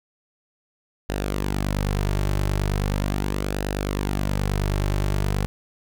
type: tone with flanger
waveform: sawtooth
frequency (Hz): 49.47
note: G1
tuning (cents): +17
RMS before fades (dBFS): -24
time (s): 1.09-5.46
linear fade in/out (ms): 0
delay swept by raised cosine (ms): 0.89 to 4.19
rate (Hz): 0.39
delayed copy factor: -0.5
effects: none